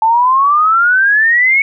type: exponential sweep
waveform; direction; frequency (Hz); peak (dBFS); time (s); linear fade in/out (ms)
sine; up; 873 to 2231; -7; 0.02-1.62; 2
effects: none